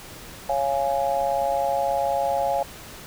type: chord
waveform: sine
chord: Db major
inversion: none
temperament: just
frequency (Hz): 554.4 / 693 / 831.5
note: Db5 / F5 / Ab5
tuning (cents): 0 / -14 / +2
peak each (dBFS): -25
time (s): 0.49-2.63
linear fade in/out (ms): 5
effects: pink hiss -41 dBFS RMS until 3.06 s